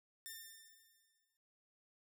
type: tone with exponential decay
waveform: 5% pulse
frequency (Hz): 1798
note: A6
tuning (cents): +37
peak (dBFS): -35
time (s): 0.26-1.37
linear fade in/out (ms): 0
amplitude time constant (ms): 240
effects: noise-tail reverb RT60 0.1 s tail -20 dB re dry